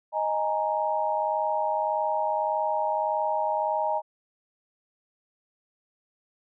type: chord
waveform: sine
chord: D# suspended fourth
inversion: none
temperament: equal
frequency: 622.3 / 830.6 / 932.3 Hz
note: D#5 / G#5 / A#5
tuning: 0 / 0 / 0 cents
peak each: -28 dBFS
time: 0.12-4.02 s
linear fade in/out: 50 ms
effects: none